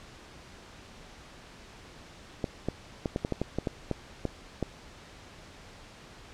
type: clicks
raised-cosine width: 2 ms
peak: -15 dBFS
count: 12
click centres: 2.442 / 2.686 / 3.058 / 3.161 / 3.249 / 3.323 / 3.416 / 3.586 / 3.672 / 3.913 / 4.253 / 4.627 s
effects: pink hiss -50 dBFS RMS until 6.33 s + low-pass 6000 Hz 12 dB/octave